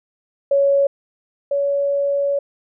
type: tone pair in turn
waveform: sine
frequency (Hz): 558 / 563.5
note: C#5 / C#5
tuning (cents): +11 / +28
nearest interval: unison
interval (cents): 17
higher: second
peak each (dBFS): -12 / -16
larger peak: first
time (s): 0.51-0.87 / 1.51-2.39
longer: second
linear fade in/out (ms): 5
effects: none